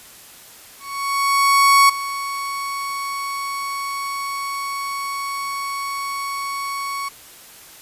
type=tone with ADSR envelope; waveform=35% pulse; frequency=1113 Hz; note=C#6; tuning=7 cents sharp; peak=-7 dBFS; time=0.79-7.09 s; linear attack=1100 ms; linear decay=9 ms; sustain=-15 dB; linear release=10 ms; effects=white hiss -43 dBFS RMS until 7.81 s + resampled to 32000 Hz